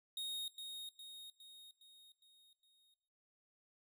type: tone with echo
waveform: 45% pulse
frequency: 3729 Hz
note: A#7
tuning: in tune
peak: -40 dBFS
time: 0.17-0.48 s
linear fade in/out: 2 ms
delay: 410 ms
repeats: 6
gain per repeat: -5 dB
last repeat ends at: 2.94 s
effects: noise-tail reverb RT60 1.0 s tail -19 dB re dry